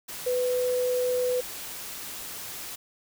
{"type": "tone in noise", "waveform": "sine", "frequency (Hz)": 499.4, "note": "B4", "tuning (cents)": 19, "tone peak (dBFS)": -23, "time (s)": [0.26, 1.41], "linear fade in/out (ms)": 10, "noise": "white", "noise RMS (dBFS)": -38, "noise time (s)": [0.08, 2.76], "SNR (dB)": 12, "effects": []}